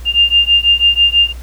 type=beating tone pair; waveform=sine; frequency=2800 / 2806.1 Hz; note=F7 / F7; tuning=+4 / +8 cents; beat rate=6.1 Hz; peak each=-11 dBFS; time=0.05-1.33 s; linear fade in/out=50 ms; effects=added 60 Hz sine -26 dBFS peak until 1.42 s + pink hiss -41 dBFS RMS until 1.42 s